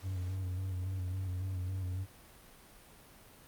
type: tone with vibrato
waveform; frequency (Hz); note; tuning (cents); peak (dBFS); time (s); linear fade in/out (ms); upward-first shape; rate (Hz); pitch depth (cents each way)
triangle; 92.7; F#2; +4; -32; 0.02-2.07; 50; square; 3.6; 37
effects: pink hiss -57 dBFS RMS until 3.47 s + Opus 48 kbps